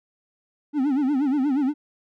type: tone with vibrato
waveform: triangle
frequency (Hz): 277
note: C#4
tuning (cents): -1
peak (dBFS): -17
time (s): 0.73-1.74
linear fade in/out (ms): 50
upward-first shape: sine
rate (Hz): 8.4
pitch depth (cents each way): 150
effects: none